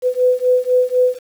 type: beating tone pair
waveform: sine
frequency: 500 / 504 Hz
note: B4 / B4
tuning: +21 / +35 cents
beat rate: 4 Hz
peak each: -15 dBFS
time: 0.02-1.19 s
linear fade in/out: 50 ms
effects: 7-bit